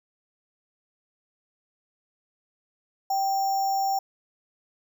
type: tone with sample-and-hold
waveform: sine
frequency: 780 Hz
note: G5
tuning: 9 cents flat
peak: -22 dBFS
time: 3.1-3.99 s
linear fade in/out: 5 ms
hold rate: 6300 Hz
effects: none